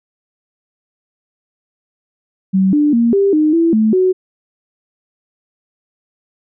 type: tone with pitch steps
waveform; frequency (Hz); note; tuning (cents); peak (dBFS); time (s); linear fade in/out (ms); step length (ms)
sine; 190.6 / 295.7 / 233.7 / 396.4 / 306.7 / 332.5 / 218.1 / 371.2; G3 / D4 / A#3 / G4 / D#4 / E4 / A3 / F#4; -48 / +12 / +5 / +19 / -25 / +15 / -15 / +6; -9; 2.53-4.13; 20; 200
effects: none